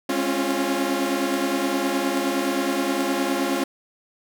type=chord; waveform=sawtooth; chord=Db major seventh; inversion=second; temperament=equal with one note detuned; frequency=207.7 / 267.6 / 277.2 / 349.2 Hz; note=Ab3 / C4 / Db4 / F4; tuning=0 / +39 / 0 / 0 cents; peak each=-28 / -23 / -22 / -22 dBFS; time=0.09-3.64 s; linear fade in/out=5 ms; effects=none

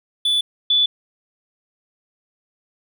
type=tone pair in turn; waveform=triangle / sine; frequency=3468 / 3468 Hz; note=A7 / A7; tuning=-26 / -26 cents; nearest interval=unison; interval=0 cents; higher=neither; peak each=-14 / -13 dBFS; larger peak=second; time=0.25-0.41 / 0.7-0.86 s; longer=neither; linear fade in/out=5 ms; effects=none

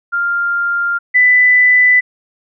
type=tone pair in turn; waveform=sine; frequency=1397 / 1993.1 Hz; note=F6 / B6; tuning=0 / +15 cents; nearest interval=tritone; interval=615 cents; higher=second; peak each=-13 / -6 dBFS; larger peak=second; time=0.12-0.99 / 1.14-2.01 s; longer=neither; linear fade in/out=20 ms; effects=none

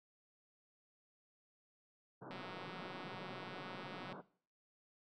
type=band-pass noise; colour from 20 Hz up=pink; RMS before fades=-50 dBFS; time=2.21-4.22 s; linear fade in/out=20 ms; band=120 to 1500 Hz; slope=96 dB/octave
type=click train; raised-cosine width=0.3 ms; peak=-35 dBFS; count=337; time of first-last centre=2.31-4.126 s; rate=185 Hz
effects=noise-tail reverb RT60 0.5 s tail -19 dB re dry

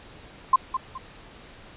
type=tone with echo; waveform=sine; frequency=1046.5 Hz; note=C6; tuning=in tune; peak=-12 dBFS; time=0.53-0.56 s; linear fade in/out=5 ms; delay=210 ms; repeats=2; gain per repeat=-10 dB; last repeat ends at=0.98 s; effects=pink hiss -47 dBFS RMS until 1.76 s + resampled to 8000 Hz

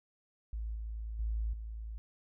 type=tone with level steps; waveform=sine; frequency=54.9 Hz; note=A1; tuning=3 cents flat; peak=-35 / -37 / -31 / -39 dBFS; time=0.53-1.98 s; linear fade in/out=0 ms; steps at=0.75 / 1.19 / 1.53 s; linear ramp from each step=5 ms; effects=none

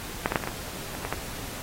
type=clicks; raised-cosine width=0.5 ms; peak=-8 / -11 / -7 / -23 / -16 / -14 / -21 / -15 / -12 dBFS; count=9; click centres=0.259 / 0.321 / 0.358 / 0.401 / 0.438 / 0.474 / 0.951 / 1.05 / 1.126 s; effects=pink hiss -38 dBFS RMS until 1.62 s + AAC 48 kbps

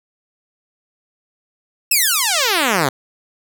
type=exponential sweep; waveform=5% pulse; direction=down; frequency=2728 to 126.7 Hz; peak=-3 dBFS; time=1.91-2.89 s; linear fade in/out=5 ms; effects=none

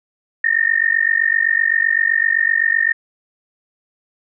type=tone with amplitude modulation; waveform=sine; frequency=1829 Hz; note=A#6; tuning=33 cents flat; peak=-9 dBFS; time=0.44-2.93 s; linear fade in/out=5 ms; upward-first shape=sine; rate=47.8 Hz; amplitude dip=95%; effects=none

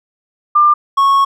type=tone pair in turn; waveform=sine / triangle; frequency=1194 / 1102 Hz; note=D6 / C#6; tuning=+28 / -11 cents; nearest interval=minor second; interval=139 cents; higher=first; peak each=-6 dBFS; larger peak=neither; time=0.55-0.74 / 0.97-1.25 s; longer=second; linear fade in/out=10 ms; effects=none

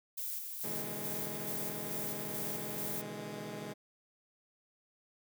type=noise with tremolo; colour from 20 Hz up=violet; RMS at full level=-39 dBFS; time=0.17-3.02 s; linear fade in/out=10 ms; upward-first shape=square; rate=2.3 Hz; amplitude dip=35%
type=chord; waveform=15% pulse; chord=E dominant seventh; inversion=second; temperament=equal with one note detuned; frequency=123.47 / 146.83 / 160.86 / 207.7 Hz; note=B2 / D3 / E3 / G#3; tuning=0 / 0 / -42 / 0 cents; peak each=-43 / -43 / -41 / -37 dBFS; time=0.63-3.74 s; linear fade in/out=20 ms
effects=none

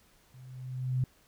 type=tone with level ramp; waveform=sine; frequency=128.2 Hz; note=C3; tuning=35 cents flat; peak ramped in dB=-49 to -24 dBFS; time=0.34-1.04 s; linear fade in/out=2 ms; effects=pink hiss -64 dBFS RMS until 1.27 s

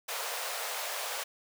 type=high-pass noise; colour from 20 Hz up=pink; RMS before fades=-36 dBFS; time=0.08-1.24 s; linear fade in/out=10 ms; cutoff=490 Hz; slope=48 dB/octave; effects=none

